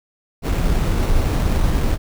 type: noise with sample-and-hold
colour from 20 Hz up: brown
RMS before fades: -17 dBFS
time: 0.42-1.98 s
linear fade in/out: 50 ms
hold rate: 4900 Hz
effects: none